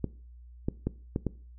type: clicks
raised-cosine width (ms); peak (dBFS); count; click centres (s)
3; -15; 5; 0.043 / 0.685 / 0.87 / 1.161 / 1.267
effects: noise-tail reverb RT60 0.4 s tail -20 dB re dry + added 60 Hz sine -47 dBFS peak until 1.58 s